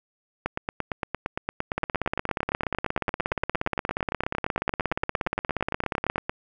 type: two click trains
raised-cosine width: 0.5 ms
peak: -11 / -10 dBFS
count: 52 / 75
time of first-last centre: 0.46-6.295 / 1.78-6.159 s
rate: 8.74 / 16.9 Hz
effects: none